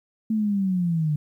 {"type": "linear sweep", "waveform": "sine", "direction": "down", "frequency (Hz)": [222.5, 146.83], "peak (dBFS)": -20, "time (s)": [0.3, 1.16], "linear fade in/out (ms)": 5, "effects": ["10-bit"]}